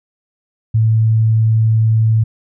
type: tone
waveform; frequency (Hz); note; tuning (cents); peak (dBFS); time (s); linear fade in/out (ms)
sine; 111.1; A2; +17; -9; 0.74-2.24; 10
effects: none